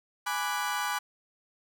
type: chord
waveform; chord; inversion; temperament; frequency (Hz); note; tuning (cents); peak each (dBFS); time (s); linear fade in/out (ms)
35% pulse; G# half-diminished seventh; none; equal; 830.6 / 987.8 / 1174.7 / 1480; G#5 / B5 / D6 / F#6; 0 / 0 / 0 / 0; -33; 0.26-0.99; 10
effects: none